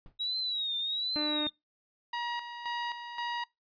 brown noise with exponential decay, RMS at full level -47 dBFS, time 0.06-0.18 s, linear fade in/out 1 ms, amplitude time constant 26 ms
sine tone with vibrato, 3839 Hz, B7, 50 cents flat, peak -30 dBFS, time 0.19-1.5 s, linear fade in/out 20 ms, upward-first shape triangle, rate 1.3 Hz, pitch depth 120 cents each way
harmonic tone, 300 Hz, D4, 37 cents sharp, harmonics 1 / 2 / 3 / 4 / 5 / 6 / 7 / 8 / 9, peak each -33 / -39 / -43 / -45 / -47 / -49 / -50 / -51 / -52 dBFS, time 1.16-1.47 s, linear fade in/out 0 ms
sawtooth tone with tremolo, 953 Hz, A#5, 38 cents sharp, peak -28 dBFS, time 2.13-3.44 s, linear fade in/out 5 ms, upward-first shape square, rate 1.9 Hz, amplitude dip 60%
effects noise-tail reverb RT60 0.2 s tail -24 dB re dry + resampled to 11025 Hz

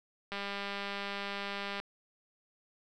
click train, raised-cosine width 0.3 ms, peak -22 dBFS, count 297, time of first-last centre 0.32-1.8 s, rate 200 Hz, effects none

